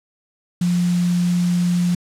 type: tone in noise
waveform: sine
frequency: 176.2 Hz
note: F3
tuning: 16 cents sharp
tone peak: -15 dBFS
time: 0.61-1.95 s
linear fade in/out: 5 ms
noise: white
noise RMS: -33 dBFS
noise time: 0.61-1.95 s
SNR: +15 dB
effects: low-pass 8000 Hz 12 dB/octave